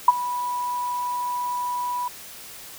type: tone with ADSR envelope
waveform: sine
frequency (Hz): 982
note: B5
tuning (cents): -10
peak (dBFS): -6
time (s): 0.08-2.08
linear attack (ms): 4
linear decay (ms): 27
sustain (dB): -18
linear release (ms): 4
effects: white hiss -41 dBFS RMS until 2.78 s